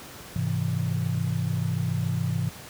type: chord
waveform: sine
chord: Ab augmented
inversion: none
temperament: equal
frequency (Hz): 103.83 / 130.81 / 164.81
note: Ab2 / C3 / E3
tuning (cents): 0 / 0 / 0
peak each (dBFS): -28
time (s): 0.36-2.49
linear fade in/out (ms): 0
effects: pink hiss -43 dBFS RMS until 2.69 s + high-pass 60 Hz 12 dB/octave